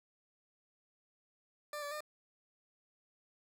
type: tone with pitch steps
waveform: 20% pulse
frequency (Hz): 593 / 578 / 604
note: D5 / D5 / D5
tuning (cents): +17 / -28 / +48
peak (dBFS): -35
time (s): 1.73-2.006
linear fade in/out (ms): 2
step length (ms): 92
effects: none